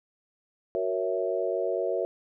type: chord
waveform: sine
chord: F# dominant seventh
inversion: none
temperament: equal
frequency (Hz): 370 / 466.2 / 554.4 / 659.3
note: F#4 / A#4 / C#5 / E5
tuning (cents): 0 / 0 / 0 / 0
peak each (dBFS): -31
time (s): 0.75-2.05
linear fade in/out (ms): 0
effects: none